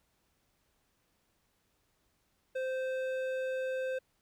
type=tone with hard clipping; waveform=triangle; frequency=520 Hz; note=C5; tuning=11 cents flat; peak=-34 dBFS; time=2.55-3.99 s; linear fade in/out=10 ms; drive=14 dB; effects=pink hiss -75 dBFS RMS until 4.21 s